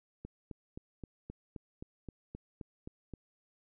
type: click train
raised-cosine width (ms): 3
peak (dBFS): -30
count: 12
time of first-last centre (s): 0.25-3.137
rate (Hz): 3.81
effects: none